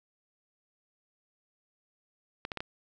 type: clicks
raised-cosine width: 0.3 ms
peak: -19 dBFS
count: 4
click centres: 2.451 / 2.518 / 2.573 / 2.605 s
effects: none